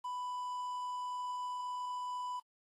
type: tone with quantisation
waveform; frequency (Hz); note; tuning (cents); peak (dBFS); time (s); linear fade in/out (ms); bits
triangle; 993; B5; +9; -35; 0.04-2.4; 10; 10
effects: AAC 32 kbps